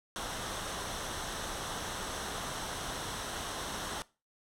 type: noise with comb filter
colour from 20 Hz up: pink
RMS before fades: -38 dBFS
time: 0.16-4.02 s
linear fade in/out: 0 ms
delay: 0.42 ms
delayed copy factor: -0.5
effects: noise-tail reverb RT60 0.3 s tail -20 dB re dry + low-pass 10000 Hz 12 dB/octave